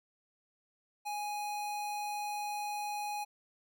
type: tone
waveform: square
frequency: 830.6 Hz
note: G#5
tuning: in tune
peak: -36 dBFS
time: 1.05-3.25 s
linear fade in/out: 20 ms
effects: none